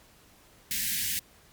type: band-stop noise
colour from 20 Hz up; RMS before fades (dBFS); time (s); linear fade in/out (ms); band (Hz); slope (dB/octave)
white; -30; 0.71-1.19; 0; 260 to 1600; 96
effects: pink hiss -58 dBFS RMS until 1.52 s + MP3 96 kbps